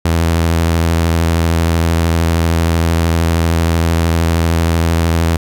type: tone with vibrato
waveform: sawtooth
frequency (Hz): 83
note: E2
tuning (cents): +12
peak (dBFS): -7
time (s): 0.05-5.37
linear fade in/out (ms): 5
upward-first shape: sine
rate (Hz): 13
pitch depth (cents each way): 27
effects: none